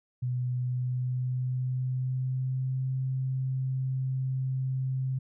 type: tone with pitch glide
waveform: sine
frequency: 124.9 to 131.11 Hz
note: B2 to C3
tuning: +20 to +4 cents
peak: -27 dBFS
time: 0.22-5.19 s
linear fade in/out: 10 ms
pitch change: +84 cents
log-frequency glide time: 0.56-2.94 s
effects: none